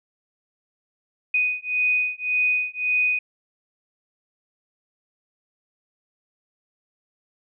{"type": "beating tone pair", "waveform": "sine", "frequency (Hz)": [2489, 2490.8], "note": ["D#7", "D#7"], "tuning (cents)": [0, 1], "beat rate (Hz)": 1.8, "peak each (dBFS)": -23, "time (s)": [1.34, 3.19], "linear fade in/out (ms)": 5, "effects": []}